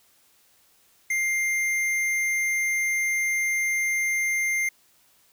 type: tone with hard clipping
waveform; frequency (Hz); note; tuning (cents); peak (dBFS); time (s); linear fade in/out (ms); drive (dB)
triangle; 2100; C7; +6; -24; 1.1-4.69; 5; 15
effects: white hiss -61 dBFS RMS until 5.32 s